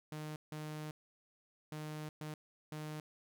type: tone bursts at uneven times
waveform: sawtooth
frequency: 153.1 Hz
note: D#3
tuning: 28 cents flat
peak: -38 dBFS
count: 5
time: 0.12-0.36 / 0.52-0.91 / 1.72-2.09 / 2.21-2.34 / 2.72-3 s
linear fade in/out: 2 ms
effects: none